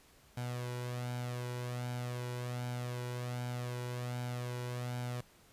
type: tone with flanger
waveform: sawtooth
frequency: 123 Hz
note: B2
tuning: 7 cents flat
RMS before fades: -39 dBFS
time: 0.37-5.21 s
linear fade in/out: 5 ms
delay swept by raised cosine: 1.3 to 2.08 ms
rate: 1.3 Hz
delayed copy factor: +0.55
effects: pink hiss -63 dBFS RMS until 5.52 s + resampled to 32000 Hz